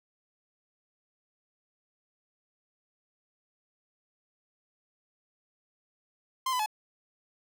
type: tone with pitch steps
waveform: 45% pulse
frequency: 1045 / 1003 / 855 Hz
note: C6 / B5 / A5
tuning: -2 / +26 / -50 cents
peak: -27 dBFS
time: 6.46-6.661 s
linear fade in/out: 5 ms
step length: 67 ms
effects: none